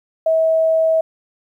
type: tone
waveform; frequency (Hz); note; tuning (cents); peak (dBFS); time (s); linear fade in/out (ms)
sine; 645; E5; -38; -12; 0.26-1.01; 5
effects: 9-bit